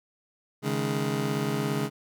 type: chord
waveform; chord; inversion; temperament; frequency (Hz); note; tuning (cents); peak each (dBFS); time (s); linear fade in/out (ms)
25% pulse; C# suspended second; none; just; 138.59 / 155.92 / 207.9; C#3 / D#3 / G#3; 0 / +4 / +2; -26 / -29 / -27; 0.62-1.9; 50
effects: none